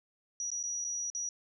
sine tone with dropouts, 5810 Hz, F#8, 32 cents flat, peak -33 dBFS, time 0.4-1.29 s, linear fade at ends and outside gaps 1 ms, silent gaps 0.503-0.516 / 0.629-0.637 / 0.843-0.848 / 1.101-1.149 s, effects none

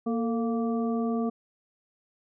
harmonic tone with a mistuned harmonic, 232.6 Hz, A#3, 4 cents flat, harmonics 1 / 2 / 3 / 5, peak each -26 / -32 / -36 / -40 dBFS, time 0.06-1.3 s, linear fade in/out 10 ms, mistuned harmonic 2, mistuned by -64 cents, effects none

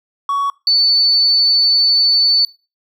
triangle tone pair in turn, 1121 / 4494 Hz, C#6 / C#8, +19 / +23 cents, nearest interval 2 octaves, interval 2404 cents, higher second, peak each -12 / -6 dBFS, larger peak second, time 0.29-0.5 / 0.67-2.45 s, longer second, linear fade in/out 2 ms, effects noise-tail reverb RT60 0.3 s tail -24 dB re dry + tanh soft clip ceiling -8 dBFS

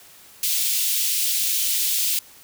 white high-pass noise, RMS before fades -22 dBFS, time 0.43-2.19 s, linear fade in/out 2 ms, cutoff 2700 Hz, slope 24 dB/octave, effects white hiss -48 dBFS RMS until 2.43 s

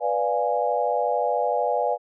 sine chord, B diminished seventh, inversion none, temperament equal, 493.9 / 587.3 / 698.5 / 830.6 Hz, B4 / D5 / F5 / Ab5, 0 / 0 / 0 / 0 cents, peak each -26 dBFS, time 0-1.98 s, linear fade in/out 50 ms, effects none

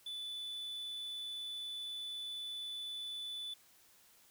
triangle tone, 3484 Hz, A7, 18 cents flat, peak -39 dBFS, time 0.06-3.54 s, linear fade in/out 5 ms, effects white hiss -65 dBFS RMS until 4.3 s

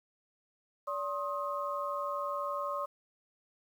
sine tone cluster, 575 / 1066 / 1254 Hz, D5 / C6 / D#6, -37 / +32 / +13 cents, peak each -37 / -36 / -38 dBFS, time 0.87-2.86 s, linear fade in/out 10 ms, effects 10-bit

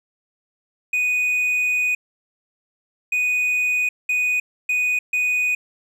triangle tone bursts at uneven times, 2483 Hz, D#7, 4 cents flat, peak -16 dBFS, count 5, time 0.93-1.95 / 3.12-3.89 / 4.09-4.4 / 4.69-4.99 / 5.13-5.55 s, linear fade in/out 5 ms, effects none

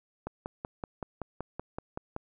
click train, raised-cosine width 1 ms, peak -21 dBFS, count 11, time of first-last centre 0.27-2.164 s, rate 5.28 Hz, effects none

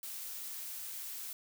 blue noise, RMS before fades -43 dBFS, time 0.03-1.33 s, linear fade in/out 2 ms, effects none

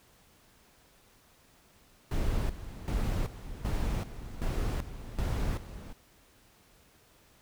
brown noise with tremolo, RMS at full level -30 dBFS, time 2.11-5.93 s, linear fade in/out 5 ms, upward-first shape square, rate 1.3 Hz, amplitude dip 75%, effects pink hiss -62 dBFS RMS until 7.41 s

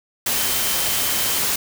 sine tone in noise, 3100 Hz, G7, 20 cents flat, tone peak -31 dBFS, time 0.36-1.39 s, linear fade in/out 5 ms, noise white, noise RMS -21 dBFS, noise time 0.26-1.56 s, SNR -13 dB, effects none

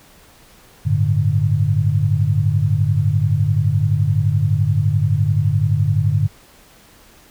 sine chord, G suspended second, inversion none, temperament equal with one note detuned, 98 / 109.68 / 146.83 Hz, G2 / A2 / D3, 0 / -5 / 0 cents, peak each -18 dBFS, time 0.85-6.28 s, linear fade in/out 20 ms, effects pink hiss -48 dBFS RMS until 7.3 s

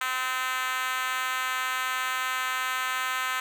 5% pulse tone with high-pass filter, 257.3 Hz, C4, 29 cents flat, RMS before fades -29 dBFS, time 0.01-3.4 s, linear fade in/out 2 ms, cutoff 1200 Hz, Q 2.1, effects none

